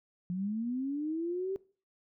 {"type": "linear sweep", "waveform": "sine", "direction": "up", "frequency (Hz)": [174.61, 392], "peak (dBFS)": -31, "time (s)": [0.3, 1.56], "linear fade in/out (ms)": 0, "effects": ["noise-tail reverb RT60 0.4 s tail -21 dB re dry"]}